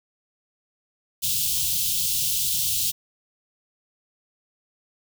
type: band-stop noise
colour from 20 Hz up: white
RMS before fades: -24 dBFS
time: 1.22-2.92 s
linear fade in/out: 20 ms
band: 170 to 2900 Hz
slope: 48 dB/octave
effects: none